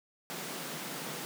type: high-pass noise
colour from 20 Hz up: pink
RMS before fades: -40 dBFS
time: 0.3-1.25 s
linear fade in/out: 0 ms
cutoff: 140 Hz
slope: 96 dB/octave
effects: none